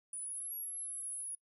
sine exponential two-way sweep, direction up then down, 9710 to 11370 to 10410 Hz, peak -39 dBFS, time 0.13-1.35 s, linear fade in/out 2 ms, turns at 0.54 s, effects noise-tail reverb RT60 0.1 s tail -21 dB re dry

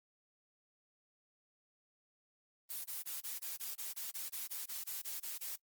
blue noise bursts, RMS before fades -42 dBFS, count 16, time 2.69-5.565 s, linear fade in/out 20 ms, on 160 ms, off 21 ms, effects noise-tail reverb RT60 0.1 s tail -23 dB re dry + Opus 24 kbps

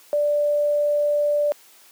sine tone, 587.3 Hz, D5, in tune, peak -17 dBFS, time 0.13-1.52 s, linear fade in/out 0 ms, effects white hiss -51 dBFS RMS until 1.91 s + high-pass 300 Hz 12 dB/octave

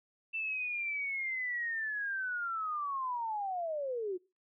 sine linear sweep, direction down, 2672 to 350 Hz, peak -33 dBFS, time 0.33-4.18 s, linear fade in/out 20 ms, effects noise-tail reverb RT60 0.3 s tail -24 dB re dry

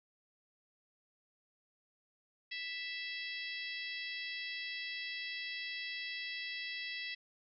harmonic tone with a mistuned harmonic, 659.3 Hz, E5, in tune, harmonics 3 / 4 / 5 / 6 / 7 / 8, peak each -43 / -45 / -47 / -49 / -50 / -51 dBFS, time 2.51-7.15 s, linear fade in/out 10 ms, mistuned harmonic 8, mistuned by -16 cents, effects none

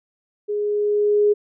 sine tone with level ramp, 415.3 Hz, G#4, in tune, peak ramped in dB -21 to -12 dBFS, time 0.48-1.34 s, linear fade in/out 20 ms, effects none

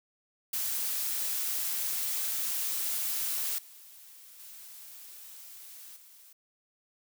blue noise with level steps, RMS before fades -32 / -52 / -48 / -55 dBFS, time 0.53-6.33 s, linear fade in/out 5 ms, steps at 3.58 / 4.39 / 5.96 s, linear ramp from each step 5 ms, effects none

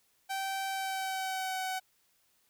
sawtooth tone with pitch glide, 775 to 752.1 Hz, G5 to F#5, -20 to +28 cents, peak -29 dBFS, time 0.29-1.8 s, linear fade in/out 20 ms, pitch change -52 cents, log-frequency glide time 0.67-1.6 s, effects white hiss -71 dBFS RMS until 2.49 s

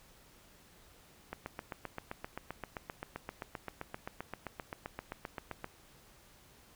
click train, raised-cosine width 0.5 ms, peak -24 dBFS, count 34, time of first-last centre 1.33-5.644 s, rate 7.65 Hz, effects pink hiss -61 dBFS RMS until 6.75 s

